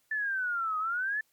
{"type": "exponential two-way sweep", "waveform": "sine", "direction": "down then up", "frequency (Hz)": [1766, 1244.5, 1766], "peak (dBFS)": -28, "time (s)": [0.11, 1.21], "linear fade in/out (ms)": 5, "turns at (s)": 0.78, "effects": ["white hiss -71 dBFS RMS until 1.32 s", "MP3 96 kbps"]}